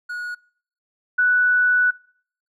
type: tone pair in turn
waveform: triangle / sine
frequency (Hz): 1455 / 1481.3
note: F#6 / F#6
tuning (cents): -29 / +2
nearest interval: unison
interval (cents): 31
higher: second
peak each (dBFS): -25 / -14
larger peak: second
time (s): 0.09-0.35 / 1.18-1.91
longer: second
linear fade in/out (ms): 10
effects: noise-tail reverb RT60 0.6 s tail -25 dB re dry